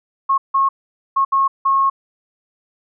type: tone bursts at uneven times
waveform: sine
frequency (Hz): 1088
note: C#6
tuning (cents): -33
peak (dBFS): -12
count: 5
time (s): 0.29-0.38 / 0.54-0.69 / 1.16-1.25 / 1.32-1.48 / 1.65-1.9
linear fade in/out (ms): 10
effects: none